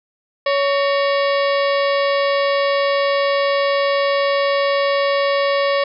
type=harmonic tone with a mistuned harmonic; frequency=560 Hz; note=C#5; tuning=18 cents sharp; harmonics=1 / 2 / 3 / 4 / 5 / 6 / 7 / 8 / 9; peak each=-16 / -22 / -26 / -28 / -30 / -32 / -33 / -34 / -35 dBFS; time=0.46-5.84 s; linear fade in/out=5 ms; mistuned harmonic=3; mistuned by=+150 cents; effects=none